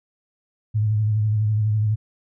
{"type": "tone with vibrato", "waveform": "sine", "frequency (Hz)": 107.1, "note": "A2", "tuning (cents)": -46, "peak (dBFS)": -17, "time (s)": [0.74, 1.96], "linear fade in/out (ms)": 20, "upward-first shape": "sine", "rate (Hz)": 12, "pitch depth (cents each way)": 42, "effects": []}